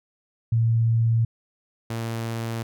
sine / sawtooth tone pair in turn, 114.5 / 114.5 Hz, A#2 / A#2, -31 / -31 cents, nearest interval unison, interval 0 cents, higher neither, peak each -17 / -23 dBFS, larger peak first, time 0.52-1.25 / 1.9-2.63 s, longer neither, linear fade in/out 5 ms, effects none

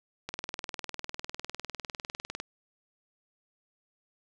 click train, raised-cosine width 0.2 ms, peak -18 dBFS, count 43, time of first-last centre 0.29-2.401 s, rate 19.9 Hz, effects none

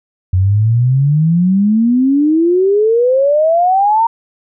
sine exponential sweep, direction up, 90 to 932.3 Hz, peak -8 dBFS, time 0.33-4.07 s, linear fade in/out 5 ms, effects none

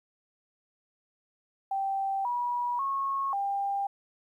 sine tone with pitch steps, 781 / 969 / 1094 / 796 Hz, G5 / B5 / C#6 / G5, -7 / -33 / -23 / +26 cents, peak -27 dBFS, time 1.71-3.87 s, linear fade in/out 5 ms, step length 540 ms, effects 11-bit

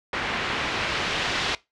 white noise with low-pass filter sweep, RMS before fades -27 dBFS, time 0.13-1.55 s, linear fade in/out 2 ms, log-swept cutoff 2100 to 3600 Hz, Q 0.97, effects noise-tail reverb RT60 0.2 s tail -20 dB re dry + low-pass 7000 Hz 12 dB/octave

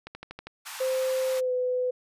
click train, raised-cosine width 0.3 ms, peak -23 dBFS, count 6, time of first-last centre 0.07-0.47 s, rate 12.5 Hz
pink high-pass noise, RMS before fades -39 dBFS, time 0.65-1.41 s, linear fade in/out 20 ms, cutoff 830 Hz, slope 48 dB/octave
sine tone with pitch glide, 520 to 502 Hz, C5 to B4, -11 to +28 cents, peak -24 dBFS, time 0.8-1.91 s, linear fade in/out 10 ms, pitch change -61 cents, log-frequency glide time 1.34-1.52 s
effects resampled to 32000 Hz

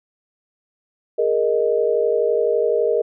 sine chord, Ab suspended second, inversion none, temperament just, 415.3 / 467.2 / 623 Hz, Ab4 / Bb4 / Eb5, 0 / +4 / +2 cents, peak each -21 / -18 / -22 dBFS, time 1.18-3.02 s, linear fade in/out 10 ms, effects none

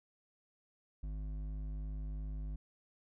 sine tone with hard clipping, 51.4 Hz, G#1, 17 cents flat, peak -40 dBFS, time 1.03-2.56 s, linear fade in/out 5 ms, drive 9 dB, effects none

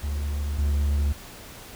triangle tone pair in turn, 72.6 / 72.06 Hz, D2 / D2, -19 / -32 cents, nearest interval unison, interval 13 cents, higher first, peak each -23 / -18 dBFS, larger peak second, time 0.03-0.58 / 0.58-1.13 s, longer neither, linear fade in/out 10 ms, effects pink hiss -43 dBFS RMS until 1.75 s

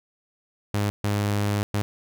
sawtooth tone bursts at uneven times, 102.7 Hz, G#2, 19 cents flat, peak -18 dBFS, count 3, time 0.74-0.9 / 1.04-1.63 / 1.74-1.82 s, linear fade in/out 0 ms, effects none

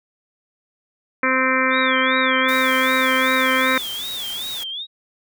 harmonic tone, 260 Hz, C4, 11 cents flat, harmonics 1 / 2 / 4 / 5 / 6 / 7 / 8 / 9, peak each -24 / -24 / -24 / -24 / -24 / -24 / -24 / -24 dBFS, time 1.23-3.78 s, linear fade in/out 2 ms
sine tone with vibrato, 3454 Hz, A7, 33 cents flat, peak -26 dBFS, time 1.7-4.87 s, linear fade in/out 50 ms, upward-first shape sine, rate 2.6 Hz, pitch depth 170 cents each way
white noise, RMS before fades -34 dBFS, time 2.48-4.64 s, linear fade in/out 10 ms
effects none

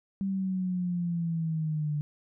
sine linear sweep, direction down, 196 to 146.83 Hz, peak -27 dBFS, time 0.21-2.01 s, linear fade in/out 0 ms, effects none

